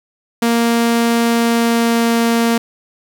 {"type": "tone with pitch glide", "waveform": "sawtooth", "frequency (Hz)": [233.1, 231.8], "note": ["A#3", "A#3"], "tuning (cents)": [0, -10], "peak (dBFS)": -8, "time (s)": [0.42, 2.58], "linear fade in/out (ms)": 5, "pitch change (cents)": -10, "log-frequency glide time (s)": [1.24, 2.15], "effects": ["8-bit"]}